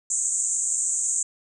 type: band-pass noise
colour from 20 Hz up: white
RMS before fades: -25 dBFS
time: 0.1-1.23 s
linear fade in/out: 5 ms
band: 6600 to 8400 Hz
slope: 96 dB/octave
effects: none